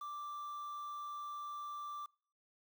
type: tone with quantisation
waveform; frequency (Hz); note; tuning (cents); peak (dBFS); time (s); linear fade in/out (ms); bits
triangle; 1174.7; D6; 0; -40; 0.01-2.06; 5; 10
effects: noise-tail reverb RT60 0.5 s tail -26 dB re dry